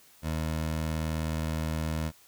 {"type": "tone", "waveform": "20% pulse", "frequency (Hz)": 79.2, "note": "D#2", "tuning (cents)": 31, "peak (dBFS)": -24, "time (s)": [0.22, 2.12], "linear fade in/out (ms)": 50, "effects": ["white hiss -58 dBFS RMS until 2.27 s"]}